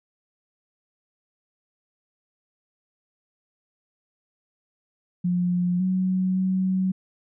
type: tone with pitch steps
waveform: sine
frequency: 177.8 / 186 / 187.5 Hz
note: F3 / F#3 / F#3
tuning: +31 / +9 / +23 cents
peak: -20 dBFS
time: 5.24-6.92 s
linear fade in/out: 10 ms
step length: 560 ms
effects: none